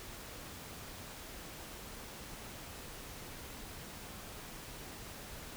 silence, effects pink hiss -48 dBFS RMS until 5.56 s

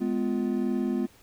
triangle chord, F diminished, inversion first, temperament just, 209.5 / 251.4 / 349.2 Hz, Ab3 / Cb4 / F4, +15 / +31 / 0 cents, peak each -27 / -26 / -29 dBFS, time 0-1.07 s, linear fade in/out 20 ms, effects pink hiss -57 dBFS RMS until 1.22 s

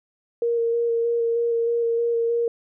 sine tone with vibrato, 466.2 Hz, A#4, in tune, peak -19 dBFS, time 0.42-2.48 s, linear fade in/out 2 ms, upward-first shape square, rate 3.2 Hz, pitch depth 12 cents each way, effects none

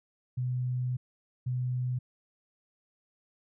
sine tone bursts at uneven times, 125.6 Hz, B2, 30 cents sharp, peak -28 dBFS, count 2, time 0.37-0.97 / 1.46-1.99 s, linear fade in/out 10 ms, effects none

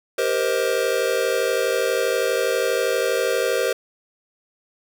square chord, C minor seventh, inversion second, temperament just, 392.4 / 470.9 / 523.3 / 627.9 Hz, G4 / Bb4 / C5 / Eb5, +2 / +18 / 0 / +16 cents, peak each -27 / -24 / -24 / -29 dBFS, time 0.18-3.73 s, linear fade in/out 5 ms, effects none

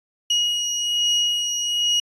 35% pulse beating tone pair, 2892 / 2893.2 Hz, F#7 / F#7, -40 / -39 cents, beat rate 1.2 Hz, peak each -25 / -18 dBFS, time 0.3-2 s, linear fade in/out 5 ms, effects resampled to 24000 Hz

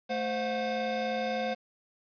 square tone cluster, 219.9 / 521 / 723 Hz, A3 / C5 / F#5, -1 / -7 / -40 cents, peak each -37 / -33 / -34 dBFS, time 0.09-1.55 s, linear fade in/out 20 ms, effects resampled to 11025 Hz + 9-bit

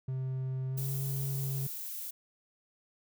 triangle tone with pitch glide, 130.81 to 135.89 Hz, C3 to C#3, 0 to -34 cents, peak -30 dBFS, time 0.08-1.67 s, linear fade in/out 5 ms, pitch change +66 cents, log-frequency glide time 0.69-0.89 s
violet noise, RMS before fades -40 dBFS, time 0.77-2.11 s, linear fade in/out 10 ms
effects none

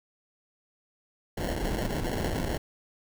pink noise with sample-and-hold, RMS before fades -30 dBFS, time 1.37-2.58 s, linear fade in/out 10 ms, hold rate 1225 Hz, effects none

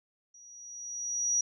sine tone with level ramp, 5790 Hz, F#8, 38 cents flat, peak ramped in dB -52 to -23 dBFS, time 0.34-1.41 s, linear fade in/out 5 ms, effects none

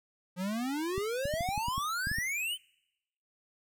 square exponential sweep, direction up, 174.61 to 3136 Hz, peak -32 dBFS, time 0.36-2.58 s, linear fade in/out 50 ms
clicks, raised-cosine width 5 ms, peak -25 dBFS, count 11, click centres 0.98 / 1.255 / 1.339 / 1.408 / 1.489 / 1.578 / 1.684 / 1.78 / 2.071 / 2.115 / 2.185 s
effects noise-tail reverb RT60 0.9 s tail -26 dB re dry

